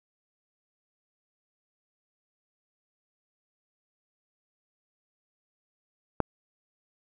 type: click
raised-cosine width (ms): 1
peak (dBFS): -9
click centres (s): 6.203
effects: none